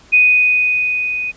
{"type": "tone with level ramp", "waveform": "sine", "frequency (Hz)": 2489, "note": "D#7", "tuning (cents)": 0, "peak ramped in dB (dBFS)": [-6, -19], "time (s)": [0.12, 1.32], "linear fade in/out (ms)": 20, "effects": ["pink hiss -46 dBFS RMS until 1.36 s", "resampled to 16000 Hz"]}